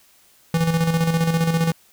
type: tone with tremolo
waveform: square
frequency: 164.81 Hz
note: E3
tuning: in tune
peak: -16 dBFS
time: 0.54-1.72 s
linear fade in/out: 2 ms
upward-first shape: square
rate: 15 Hz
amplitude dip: 50%
effects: white hiss -55 dBFS RMS until 1.92 s